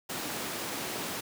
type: high-pass noise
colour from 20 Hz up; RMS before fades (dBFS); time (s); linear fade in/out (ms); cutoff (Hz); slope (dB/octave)
pink; -36; 0.09-1.21; 10; 200; 12
effects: none